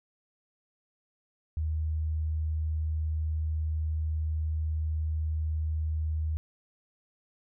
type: tone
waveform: sine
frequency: 78.2 Hz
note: D#2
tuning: 9 cents sharp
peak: -27 dBFS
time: 1.57-6.37 s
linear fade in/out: 0 ms
effects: none